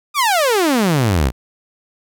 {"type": "exponential sweep", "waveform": "sawtooth", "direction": "down", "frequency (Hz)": [1244.5, 57.5], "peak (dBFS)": -9, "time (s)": [0.14, 1.32], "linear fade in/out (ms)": 50, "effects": []}